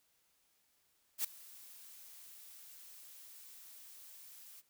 blue noise with ADSR envelope, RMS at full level -33 dBFS, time 1.18-4.62 s, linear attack 63 ms, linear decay 5 ms, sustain -22 dB, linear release 28 ms, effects white hiss -75 dBFS RMS until 4.69 s

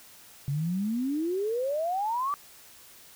sine exponential sweep, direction up, 135.4 to 1183 Hz, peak -26 dBFS, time 0.48-2.34 s, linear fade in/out 0 ms, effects white hiss -52 dBFS RMS until 3.15 s

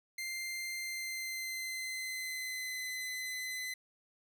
sawtooth tone with pitch glide, 2093 to 2026 Hz, C7 to B6, 0 to +44 cents, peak -34 dBFS, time 0.18-3.74 s, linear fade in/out 5 ms, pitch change -56 cents, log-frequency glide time 0.76-2.92 s, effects none

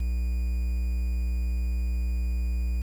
triangle tone with quantisation, 59.9 Hz, A#1, 48 cents sharp, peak -22 dBFS, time 0-2.82 s, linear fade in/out 5 ms, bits 8, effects none

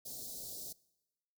white band-stop noise, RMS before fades -45 dBFS, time 0.05-0.73 s, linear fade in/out 10 ms, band 700 to 4000 Hz, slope 48 dB/octave, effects noise-tail reverb RT60 1.0 s tail -23 dB re dry

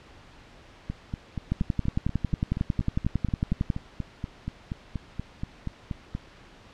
two click trains, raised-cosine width 5 ms, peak -12 / -18 dBFS, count 25 / 23, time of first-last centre 1.52-3.702 / 0.9-6.151 s, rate 11 / 4.19 Hz, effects pink hiss -51 dBFS RMS until 6.73 s + low-pass 4000 Hz 12 dB/octave

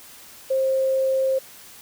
sine tone, 530 Hz, C5, 22 cents sharp, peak -18 dBFS, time 0.5-1.39 s, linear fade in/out 10 ms, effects white hiss -45 dBFS RMS until 1.81 s

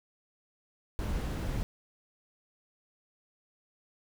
brown noise, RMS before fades -33 dBFS, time 0.99-1.63 s, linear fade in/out 0 ms, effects none

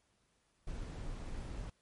brown noise, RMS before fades -42 dBFS, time 0.67-1.7 s, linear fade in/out 5 ms, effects pink hiss -75 dBFS RMS until 1.81 s + MP3 48 kbps

